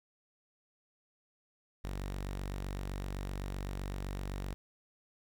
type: tone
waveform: sawtooth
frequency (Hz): 47.82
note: G1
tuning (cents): -42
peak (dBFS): -33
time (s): 1.84-4.54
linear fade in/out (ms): 0
effects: 11-bit